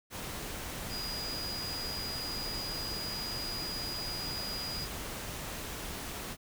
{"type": "tone in noise", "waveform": "sine", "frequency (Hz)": 4901, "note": "D#8", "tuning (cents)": -27, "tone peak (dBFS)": -37, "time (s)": [0.89, 4.88], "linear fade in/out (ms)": 50, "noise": "pink", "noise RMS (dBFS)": -40, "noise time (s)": [0.1, 6.37], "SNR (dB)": 0, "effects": []}